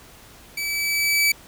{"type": "tone with level ramp", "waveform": "sawtooth", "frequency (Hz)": 2300, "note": "D7", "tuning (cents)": -37, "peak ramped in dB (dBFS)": [-22, -12], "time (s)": [0.57, 1.32], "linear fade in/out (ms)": 5, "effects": ["pink hiss -47 dBFS RMS until 1.47 s"]}